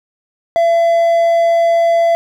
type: tone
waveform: triangle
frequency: 674 Hz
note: E5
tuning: 38 cents sharp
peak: -7 dBFS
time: 0.56-2.15 s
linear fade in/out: 0 ms
effects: none